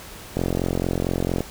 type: click train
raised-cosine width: 2 ms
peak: -9 dBFS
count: 47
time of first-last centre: 0.37-1.406 s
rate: 44.4 Hz
effects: pink hiss -40 dBFS RMS until 1.5 s